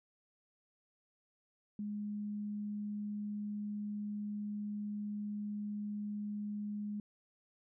sine tone, 207.7 Hz, G#3, in tune, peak -37 dBFS, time 1.79-7 s, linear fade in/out 2 ms, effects none

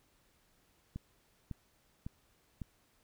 click train, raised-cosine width 5 ms, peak -28 dBFS, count 4, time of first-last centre 0.96-2.617 s, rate 1.81 Hz, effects pink hiss -71 dBFS RMS until 3.03 s

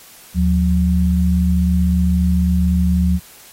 sine tone pair together, 76 / 179.77 Hz, D#2 / F#3, -40 / -50 cents, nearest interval octave + minor third, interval 1490 cents, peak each -15 dBFS, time 0.34-3.2 s, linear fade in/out 50 ms, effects white hiss -43 dBFS RMS until 3.52 s + AAC 48 kbps

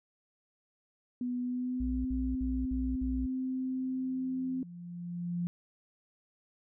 sine tone with pitch glide, 246.9 to 259 Hz, B3 to C4, 0 to -17 cents, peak -31 dBFS, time 1.21-4.63 s, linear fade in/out 2 ms, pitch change +83 cents, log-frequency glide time 1.41-2.14 s
sine tone bursts, 59.6 Hz, A#1, 39 cents sharp, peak -33 dBFS, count 5, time 1.8-3.262 s, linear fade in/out 5 ms, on 250 ms, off 53 ms
sine tone with exponential growth, 174 Hz, F3, 6 cents flat, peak -29 dBFS, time 3.4-5.47 s, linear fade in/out 0 ms, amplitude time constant 450 ms
effects none

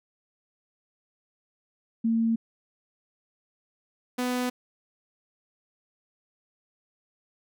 sine / sawtooth tone pair in turn, 227.3 / 249.1 Hz, A#3 / B3, -43 / +15 cents, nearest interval major second, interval 158 cents, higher second, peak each -21 / -22 dBFS, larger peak first, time 2.04-2.36 / 4.18-4.5 s, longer neither, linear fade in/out 10 ms, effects none

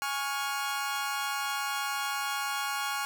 sawtooth chord, Db major, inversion second, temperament equal with one note detuned, 830.6 / 1108.7 / 1414 Hz, Ab5 / Db6 / F6, 0 / 0 / +21 cents, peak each -31 dBFS, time 0.02-3.05 s, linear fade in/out 0 ms, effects none

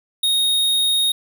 square tone, 3729 Hz, A#7, in tune, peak -16 dBFS, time 0.23-1.12 s, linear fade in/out 5 ms, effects none

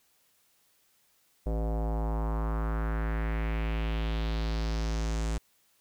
square tone with low-pass filter sweep, 55 Hz, A1, in tune, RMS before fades -30 dBFS, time 1.46-5.38 s, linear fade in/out 5 ms, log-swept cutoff 580 to 8000 Hz, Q 2.4, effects white hiss -68 dBFS RMS until 5.8 s

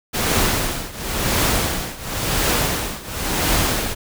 pink noise with tremolo, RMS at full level -17 dBFS, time 0.13-3.95 s, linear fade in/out 20 ms, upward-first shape triangle, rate 0.95 Hz, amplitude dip 90%, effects none

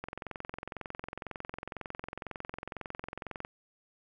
click train, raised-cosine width 0.5 ms, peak -23 dBFS, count 76, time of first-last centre 0.04-3.449 s, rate 22 Hz, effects none

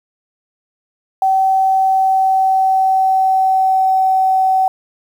sine tone with pitch glide, 766 to 759 Hz, G5 to F#5, -40 to +44 cents, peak -10 dBFS, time 1.22-4.68 s, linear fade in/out 2 ms, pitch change -16 cents, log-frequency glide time 1.58-4.5 s, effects 7-bit

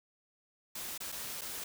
white noise with dropouts, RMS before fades -41 dBFS, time 0.75-1.64 s, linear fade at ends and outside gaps 5 ms, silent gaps 0.978-1.003 / 1.119-1.123 / 1.411-1.416 s, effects none

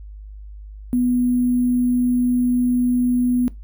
sine tone with sample-and-hold, 246.9 Hz, B3, in tune, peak -15 dBFS, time 0.93-3.48 s, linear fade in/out 0 ms, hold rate 11025 Hz, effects noise-tail reverb RT60 0.2 s tail -19 dB re dry + added 51 Hz sine -34 dBFS peak until 3.63 s

